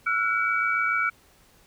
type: tone cluster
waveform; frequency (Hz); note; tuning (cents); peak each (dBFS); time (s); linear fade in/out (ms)
sine; 1342 / 1449 / 2285; E6 / F#6 / D7; +31 / -37 / -48; -26; 0.06-1.1; 10
effects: pink hiss -58 dBFS RMS until 1.66 s